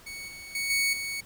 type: tone with level steps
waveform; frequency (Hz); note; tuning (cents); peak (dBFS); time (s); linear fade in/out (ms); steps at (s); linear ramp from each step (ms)
sawtooth; 2225; C#7; +6; -34 / -38 / -25 / -20 / -28; 0.06-1.21; 10; 0.28 / 0.55 / 0.7 / 0.93; 2
effects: pink hiss -53 dBFS RMS until 1.25 s